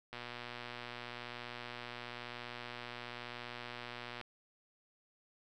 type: click train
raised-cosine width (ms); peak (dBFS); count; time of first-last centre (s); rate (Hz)
0.3; -28; 495; 0.13-4.213; 121
effects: none